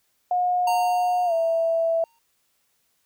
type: tone with pitch glide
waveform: sine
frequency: 720 to 660.2 Hz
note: F#5 to E5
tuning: -47 to +2 cents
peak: -19 dBFS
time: 0.31-2.04 s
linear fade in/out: 2 ms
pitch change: -151 cents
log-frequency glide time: 1.25-1.33 s
type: tone with exponential decay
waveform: square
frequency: 923 Hz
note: A#5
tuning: 17 cents flat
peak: -24 dBFS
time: 0.67-2.19 s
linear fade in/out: 5 ms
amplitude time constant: 330 ms
effects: white hiss -69 dBFS RMS until 3.05 s